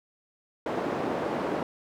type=band-pass noise; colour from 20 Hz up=white; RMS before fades=-30 dBFS; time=0.66-1.63 s; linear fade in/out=2 ms; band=200 to 650 Hz; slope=12 dB/octave; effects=none